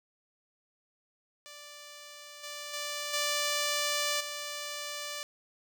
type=tone with level steps; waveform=5% pulse; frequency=587.3 Hz; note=D5; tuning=in tune; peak=-35 / -28 / -23 / -17 / -25 dBFS; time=1.46-5.23 s; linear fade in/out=0 ms; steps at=2.43 / 2.73 / 3.13 / 4.2 s; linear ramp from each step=10 ms; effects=none